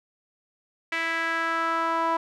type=tone with band-pass filter sweep; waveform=sawtooth; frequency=329.6 Hz; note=E4; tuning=in tune; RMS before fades=-26 dBFS; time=0.92-2.17 s; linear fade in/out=5 ms; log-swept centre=2100 to 990 Hz; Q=3.2; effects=none